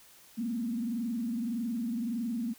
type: tone with frequency modulation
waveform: sine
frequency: 233.1 Hz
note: A#3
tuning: in tune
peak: -30 dBFS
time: 0.37-2.54 s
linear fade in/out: 20 ms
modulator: 21.7 Hz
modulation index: 0.88
effects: white hiss -57 dBFS RMS until 2.58 s